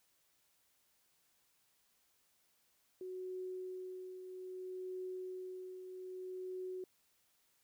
sine tone with tremolo, 370 Hz, F#4, in tune, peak -40 dBFS, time 3.01-6.84 s, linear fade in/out 2 ms, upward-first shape triangle, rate 0.62 Hz, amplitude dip 55%, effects white hiss -75 dBFS RMS until 7.63 s

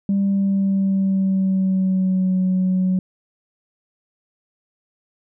sine tone with pitch glide, 197.7 to 185.53 Hz, G3 to F#3, +15 to +5 cents, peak -14 dBFS, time 0.09-2.99 s, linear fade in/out 2 ms, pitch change -110 cents, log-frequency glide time 0.2-2.38 s, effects tanh soft clip ceiling -13 dBFS

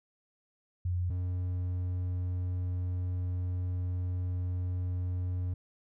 sine / triangle tone pair in turn, 89.3 / 90.18 Hz, F2 / F#2, +39 / -44 cents, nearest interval unison, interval 17 cents, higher second, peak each -28 dBFS, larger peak neither, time 0.85-1.1 / 1.1-5.54 s, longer second, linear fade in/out 5 ms, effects none

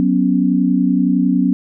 sine chord, F# suspended fourth, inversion none, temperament just, 185 / 246.7 / 277.5 Hz, F#3 / B3 / C#4, 0 / -2 / +2 cents, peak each -16 dBFS, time 0-1.53 s, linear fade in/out 0 ms, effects none

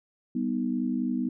sine chord, G augmented, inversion none, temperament equal, 196 / 246.9 / 311.1 Hz, G3 / B3 / D#4, 0 / 0 / 0 cents, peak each -32 / -27 / -33 dBFS, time 0.35-1.29 s, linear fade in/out 5 ms, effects none

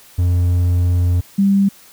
triangle / sine tone pair in turn, 88.3 / 197.54 Hz, F2 / G3, +20 / +14 cents, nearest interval octave + major second, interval 1394 cents, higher second, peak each -10 dBFS, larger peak neither, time 0.18-1.21 / 1.38-1.69 s, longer first, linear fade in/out 10 ms, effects white hiss -45 dBFS RMS until 1.92 s

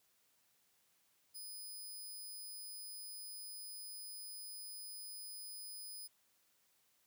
10% pulse tone, 5000 Hz, D#8, 8 cents sharp, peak -40 dBFS, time 1.34-6.08 s, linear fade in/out 20 ms, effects white hiss -75 dBFS RMS until 7.06 s + high-pass 60 Hz 12 dB/octave

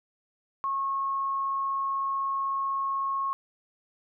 sine tone, 1091 Hz, C#6, 28 cents flat, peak -26 dBFS, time 0.64-3.33 s, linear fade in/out 0 ms, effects none

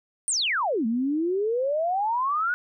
sine exponential two-way sweep, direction down then up, 9397 to 217.2 to 1490 Hz, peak -22 dBFS, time 0.28-2.54 s, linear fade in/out 0 ms, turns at 0.86 s, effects none

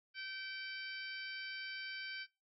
harmonic tone, 772 Hz, G5, 27 cents flat, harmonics 2 / 3 / 4 / 5 / 6 / 7, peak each -46 / -47 / -50 / -58 / -50 / -61 dBFS, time 0.14-2.27 s, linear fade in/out 50 ms, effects noise-tail reverb RT60 0.3 s tail -24 dB re dry

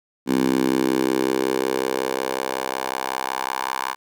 10% pulse tone with high-pass filter sweep, 65.41 Hz, C2, in tune, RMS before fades -23 dBFS, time 0.26-3.96 s, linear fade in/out 50 ms, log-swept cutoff 250 to 1000 Hz, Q 2.4, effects none

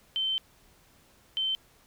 sine tone pair in turn, 3093 / 3093 Hz, G7 / G7, -24 / -24 cents, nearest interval unison, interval 0 cents, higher neither, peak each -26 dBFS, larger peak neither, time 0.16-0.38 / 1.37-1.55 s, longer first, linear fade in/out 0 ms, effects pink hiss -61 dBFS RMS until 1.86 s

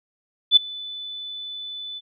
sine tone with ADSR envelope, 3496 Hz, A7, 12 cents flat, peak -7 dBFS, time 0.51-2.01 s, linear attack 54 ms, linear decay 12 ms, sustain -24 dB, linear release 37 ms, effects none

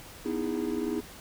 triangle chord, E major seventh, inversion second, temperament just, 247.2 / 309 / 329.6 / 412 Hz, B3 / D#4 / E4 / G#4, +2 / -12 / 0 / -14 cents, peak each -32 dBFS, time 0.25-1.01 s, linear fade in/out 10 ms, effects pink hiss -47 dBFS RMS until 1.2 s

